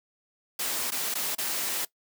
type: noise with dropouts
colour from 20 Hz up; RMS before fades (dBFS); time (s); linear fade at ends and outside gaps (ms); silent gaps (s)
white; -30; 0.59-1.85; 5; 0.906-0.918 / 1.142-1.152 / 1.351-1.382
effects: noise-tail reverb RT60 0.1 s tail -20 dB re dry + high-pass 200 Hz 12 dB/octave